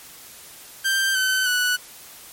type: tone with pitch steps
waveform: sawtooth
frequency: 1573 / 1525.6 / 1479.6 Hz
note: G6 / G6 / F#6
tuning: +6 / -47 / 0 cents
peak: -15 dBFS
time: 0.84-1.77 s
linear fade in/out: 20 ms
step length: 310 ms
effects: white hiss -43 dBFS RMS until 2.32 s + MP3 64 kbps